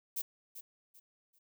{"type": "noise with echo", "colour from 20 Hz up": "violet", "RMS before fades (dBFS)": -36, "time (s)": [0.16, 0.22], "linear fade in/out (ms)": 10, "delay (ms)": 390, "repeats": 3, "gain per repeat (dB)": -11, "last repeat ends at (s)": 1.39, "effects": []}